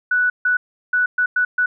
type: tone bursts at uneven times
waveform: sine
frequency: 1480 Hz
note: F#6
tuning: in tune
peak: -14 dBFS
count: 6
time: 0.11-0.3 / 0.45-0.57 / 0.93-1.06 / 1.18-1.26 / 1.36-1.45 / 1.58-1.66 s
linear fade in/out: 5 ms
effects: none